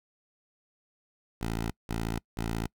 10% pulse tone bursts, 56.1 Hz, A1, 34 cents sharp, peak -22 dBFS, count 3, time 1.41-2.67 s, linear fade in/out 5 ms, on 300 ms, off 180 ms, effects noise-tail reverb RT60 0.1 s tail -26 dB re dry

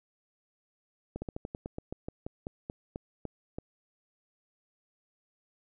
slowing click train, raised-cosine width 2 ms, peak -23 dBFS, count 16, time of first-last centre 1.16-3.585 s, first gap 60 ms, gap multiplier 1.13, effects none

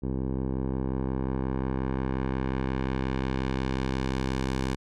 10% pulse tone with low-pass filter sweep, 65.6 Hz, C2, 5 cents sharp, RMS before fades -29 dBFS, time 0.02-4.76 s, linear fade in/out 20 ms, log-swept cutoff 460 to 8100 Hz, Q 0.71, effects none

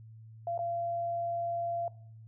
sine tone with dropouts, 685 Hz, F5, 34 cents flat, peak -31 dBFS, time 0.47-1.88 s, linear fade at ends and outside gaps 2 ms, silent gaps 0.578-0.59 s, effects noise-tail reverb RT60 0.6 s tail -20 dB re dry + added 111 Hz sine -48 dBFS peak until 2.27 s

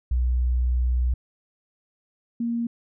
sine tone pair in turn, 61.74 / 234.1 Hz, B1 / A#3, 0 / +8 cents, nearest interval octave + major seventh, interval 2308 cents, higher second, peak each -19 / -23 dBFS, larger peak first, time 0.11-1.14 / 2.4-2.67 s, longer first, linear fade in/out 5 ms, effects none

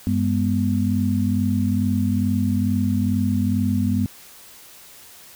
sine tone cluster, 97.3 / 204.7 / 247 Hz, G2 / G#3 / B3, -12 / -25 / 0 cents, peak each -22 dBFS, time 0.07-4.06 s, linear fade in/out 0 ms, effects white hiss -45 dBFS RMS until 5.35 s

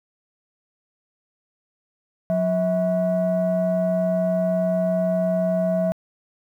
sine tone pair together, 180.8 / 647.7 Hz, F#3 / E5, -40 / -31 cents, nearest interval octave + minor seventh, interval 2209 cents, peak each -21 / -19 dBFS, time 2.3-5.92 s, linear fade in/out 0 ms, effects tanh soft clip ceiling -14 dBFS + 9-bit

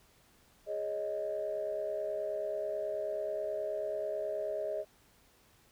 sine chord, Ab suspended fourth, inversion none, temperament just, 415.3 / 553.7 / 623 Hz, Ab4 / Db5 / Eb5, 0 / -2 / +2 cents, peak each -39 / -40 / -34 dBFS, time 0.66-4.85 s, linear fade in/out 50 ms, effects tanh soft clip ceiling -25 dBFS + pink hiss -65 dBFS RMS until 5.71 s

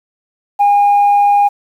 sine tone, 814 Hz, G#5, 35 cents flat, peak -5 dBFS, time 0.59-1.49 s, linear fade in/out 20 ms, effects tanh soft clip ceiling -5 dBFS + 7-bit

